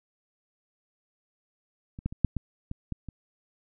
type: clicks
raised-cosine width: 5 ms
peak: -27 / -16 / -26 / -8 / -17 / -22 / -19 / -26 dBFS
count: 8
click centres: 1.989 / 2.06 / 2.125 / 2.247 / 2.367 / 2.714 / 2.923 / 3.087 s
effects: none